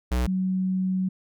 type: tone pair in turn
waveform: square / sine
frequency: 61.74 / 186.89 Hz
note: B1 / F#3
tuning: 0 / +18 cents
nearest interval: octave + perfect fifth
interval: 1918 cents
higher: second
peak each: -22 dBFS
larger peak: neither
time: 0.11-0.27 / 0.27-1.09 s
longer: second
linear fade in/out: 10 ms
effects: none